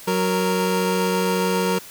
25% pulse tone pair together, 184.8 / 465.7 Hz, F#3 / A#4, -2 / -2 cents, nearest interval octave + major third, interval 1600 cents, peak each -18 dBFS, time 0.07-1.79 s, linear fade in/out 10 ms, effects white hiss -41 dBFS RMS until 1.9 s

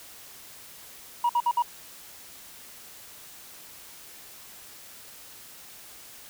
sine tone bursts, 956 Hz, A#5, 43 cents sharp, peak -18 dBFS, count 4, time 1.24-1.623 s, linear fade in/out 5 ms, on 53 ms, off 57 ms, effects tanh soft clip ceiling -18 dBFS + white hiss -47 dBFS RMS until 6.29 s

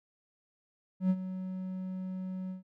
triangle tone with ADSR envelope, 186.3 Hz, F#3, 12 cents sharp, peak -20 dBFS, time 1-2.63 s, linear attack 100 ms, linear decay 52 ms, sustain -13 dB, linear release 130 ms, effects none

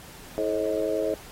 harmonic tone with a mistuned harmonic, 108.1 Hz, A2, 30 cents flat, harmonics 3 / 4 / 5 / 6, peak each -31 / -28 / -29 / -29 dBFS, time 0.38-1.14 s, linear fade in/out 0 ms, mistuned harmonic 6, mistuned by -49 cents, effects pink hiss -46 dBFS RMS until 1.31 s + AAC 48 kbps

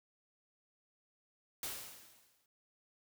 white noise with exponential decay, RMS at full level -39 dBFS, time 1.63-2.46 s, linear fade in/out 2 ms, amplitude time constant 180 ms, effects none

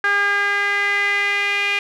sawtooth tone with band-pass filter sweep, 404.5 Hz, G#4, 46 cents flat, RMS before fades -19 dBFS, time 0.04-1.79 s, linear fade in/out 2 ms, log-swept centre 1600 to 2400 Hz, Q 5.4, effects none

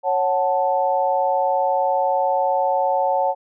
sine chord, F# minor, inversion second, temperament equal with one note detuned, 551.5 / 740 / 880 Hz, C#5 / F#5 / A5, -9 / 0 / 0 cents, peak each -21 dBFS, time 0.03-3.35 s, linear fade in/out 50 ms, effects none

